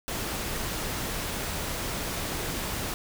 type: noise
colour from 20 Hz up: pink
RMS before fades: -32 dBFS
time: 0.08-2.94 s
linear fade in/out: 0 ms
effects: none